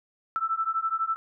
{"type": "beating tone pair", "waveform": "sine", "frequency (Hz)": [1318.5, 1330.5], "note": ["E6", "E6"], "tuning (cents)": [0, 16], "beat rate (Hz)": 12, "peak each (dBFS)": -28, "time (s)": [0.36, 1.16], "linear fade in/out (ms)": 0, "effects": []}